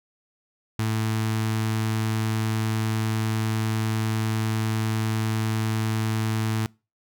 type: tone with notch filter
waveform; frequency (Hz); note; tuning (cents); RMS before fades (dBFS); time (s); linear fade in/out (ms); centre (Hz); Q
sawtooth; 110; A2; 0; -25; 0.79-6.66; 0; 550; 1.5
effects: noise-tail reverb RT60 0.3 s tail -25 dB re dry